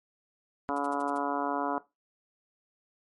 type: harmonic tone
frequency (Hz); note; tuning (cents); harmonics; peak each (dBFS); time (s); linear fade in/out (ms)
142.3; C#3; +46; 2 / 3 / 4 / 5 / 6 / 7 / 8 / 9 / 10; -33 / -38 / -38 / -35 / -39 / -35 / -41 / -39 / -42; 0.69-1.78; 0
type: noise bursts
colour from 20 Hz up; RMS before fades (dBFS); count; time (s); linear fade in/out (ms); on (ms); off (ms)
blue; -48; 6; 0.76-1.179; 5; 24; 55
effects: noise-tail reverb RT60 0.2 s tail -17 dB re dry + MP3 48 kbps